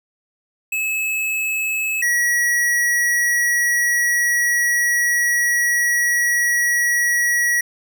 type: tone pair in turn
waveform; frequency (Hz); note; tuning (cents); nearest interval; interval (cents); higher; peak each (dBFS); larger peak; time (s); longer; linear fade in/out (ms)
square; 2591 / 1920.2; E7 / B6; -30 / -49; perfect fourth; 519; first; -20 / -16; second; 0.72-2.02 / 2.02-7.61; second; 5
effects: none